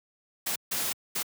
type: noise bursts at uneven times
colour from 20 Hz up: white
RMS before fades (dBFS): -30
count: 3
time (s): 0.46-0.56 / 0.71-0.93 / 1.15-1.23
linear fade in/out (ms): 10
effects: high-pass 100 Hz 12 dB/octave